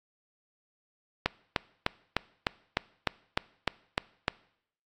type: click train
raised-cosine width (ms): 0.3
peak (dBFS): -8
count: 11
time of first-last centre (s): 1.26-4.281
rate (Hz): 3.31
effects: noise-tail reverb RT60 0.7 s tail -22 dB re dry + AAC 64 kbps